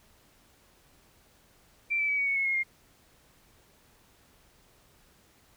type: tone with pitch steps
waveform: sine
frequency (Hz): 2349 / 2315 / 2282 / 2249 / 2217 / 2185 / 2154 / 2123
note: D7 / D7 / C#7 / C#7 / C#7 / C#7 / C7 / C7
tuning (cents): 0 / -25 / +50 / +24 / 0 / -26 / +50 / +25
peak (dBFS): -25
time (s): 1.9-2.636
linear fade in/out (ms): 20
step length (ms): 92
effects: pink hiss -62 dBFS RMS until 5.56 s